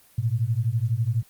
sine beating tone pair, 109.1 / 121.1 Hz, A2 / B2, -14 / -34 cents, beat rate 12 Hz, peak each -24 dBFS, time 0.18-1.23 s, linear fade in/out 5 ms, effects white hiss -56 dBFS RMS until 1.29 s + Opus 24 kbps

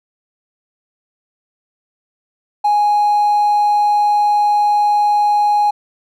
triangle tone with hard clipping, 830.6 Hz, G#5, in tune, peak -11 dBFS, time 2.64-5.71 s, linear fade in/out 10 ms, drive 4 dB, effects none

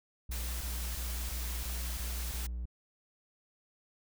triangle tone bursts, 59.7 Hz, A#1, 42 cents sharp, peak -33 dBFS, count 7, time 0.29-2.656 s, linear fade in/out 5 ms, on 320 ms, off 21 ms
white noise, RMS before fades -42 dBFS, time 0.31-2.47 s, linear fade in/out 10 ms
effects none

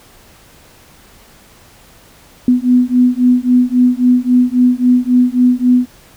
sine beating tone pair, 246.9 / 250.6 Hz, B3 / B3, 0 / +25 cents, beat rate 3.7 Hz, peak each -11 dBFS, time 2.48-5.86 s, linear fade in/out 2 ms, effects pink hiss -44 dBFS RMS until 6.16 s

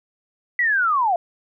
sine linear sweep, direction down, 1991 to 660 Hz, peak -16 dBFS, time 0.59-1.16 s, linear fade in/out 2 ms, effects none

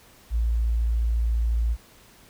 sine tone, 57.1 Hz, A#1, 35 cents flat, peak -20 dBFS, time 0.3-1.77 s, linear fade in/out 50 ms, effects pink hiss -53 dBFS RMS until 2.29 s

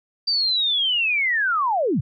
sine linear sweep, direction down, 4699 to 93.4 Hz, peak -18 dBFS, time 0.27-2.01 s, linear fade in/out 10 ms, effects none

